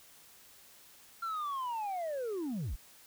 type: linear sweep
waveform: sine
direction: down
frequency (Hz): 1381 to 30.27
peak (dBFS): -31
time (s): 1.22-2.76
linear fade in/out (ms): 10
effects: tanh soft clip ceiling -33 dBFS + white hiss -58 dBFS RMS until 3.06 s